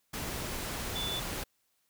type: tone in noise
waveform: sine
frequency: 3485 Hz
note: A7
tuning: 17 cents flat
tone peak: -34 dBFS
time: 0.95-1.2 s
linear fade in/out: 10 ms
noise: pink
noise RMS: -37 dBFS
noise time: 0.13-1.44 s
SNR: 0 dB
effects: white hiss -75 dBFS RMS until 1.89 s